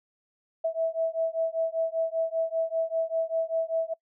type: beating tone pair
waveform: sine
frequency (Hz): 651 / 656.1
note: E5 / E5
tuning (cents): -22 / -8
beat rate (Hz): 5.1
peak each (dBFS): -28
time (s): 0.64-3.94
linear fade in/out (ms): 10
effects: noise-tail reverb RT60 0.1 s tail -25 dB re dry

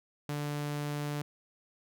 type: tone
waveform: sawtooth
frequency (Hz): 146.7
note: D3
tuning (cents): -2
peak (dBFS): -29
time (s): 0.29-1.22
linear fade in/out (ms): 2
effects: none

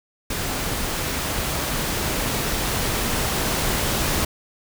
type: noise with level ramp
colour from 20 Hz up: pink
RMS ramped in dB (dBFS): -26 to -22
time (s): 0.3-4.25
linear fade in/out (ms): 5
effects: none

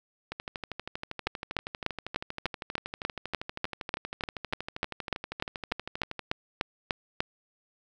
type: two click trains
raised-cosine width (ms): 0.3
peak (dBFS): -11 / -19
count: 21 / 75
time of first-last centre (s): 1.27-7.205 / 0.32-6.193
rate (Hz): 3.37 / 12.6
effects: none

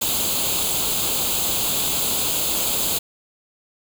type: noise with comb filter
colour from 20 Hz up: white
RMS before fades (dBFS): -22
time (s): 0.01-2.99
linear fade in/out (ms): 10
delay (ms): 0.27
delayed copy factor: +0.75
effects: none

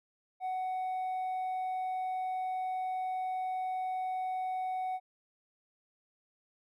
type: tone with hard clipping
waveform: triangle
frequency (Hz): 745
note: F#5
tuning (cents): +12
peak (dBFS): -31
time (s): 0.4-5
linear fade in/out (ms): 50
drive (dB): 1
effects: none

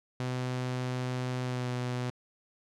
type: tone with pitch glide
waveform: sawtooth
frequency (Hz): 126.5 to 124.4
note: B2 to B2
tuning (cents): +42 to +13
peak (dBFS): -27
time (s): 0.2-2.1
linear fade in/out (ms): 0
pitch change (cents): -29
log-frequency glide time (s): 1.42-1.68
effects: low-pass 7000 Hz 12 dB/octave

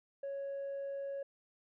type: tone with tanh clipping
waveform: triangle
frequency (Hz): 554.4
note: C#5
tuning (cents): 0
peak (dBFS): -38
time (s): 0.23-1.23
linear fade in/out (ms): 5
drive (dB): 6
effects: none

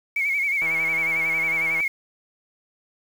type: tone with vibrato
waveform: sine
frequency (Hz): 2228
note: C#7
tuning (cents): +8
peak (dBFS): -20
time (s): 0.16-1.88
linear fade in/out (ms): 5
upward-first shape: sine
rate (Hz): 11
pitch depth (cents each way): 71
type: click train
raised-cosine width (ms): 0.5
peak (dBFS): -21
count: 193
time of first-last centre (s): 0.62-1.805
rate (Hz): 162
effects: 7-bit

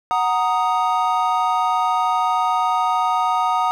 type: chord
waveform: triangle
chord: D# minor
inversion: first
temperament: equal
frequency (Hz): 740 / 932.3 / 1244.5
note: F#5 / A#5 / D#6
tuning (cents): 0 / 0 / 0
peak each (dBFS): -19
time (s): 0.11-3.71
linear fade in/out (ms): 0
effects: none

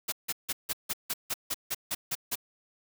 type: noise bursts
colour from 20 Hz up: white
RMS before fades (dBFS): -31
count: 12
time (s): 0.08-2.356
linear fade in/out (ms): 10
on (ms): 43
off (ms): 160
effects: none

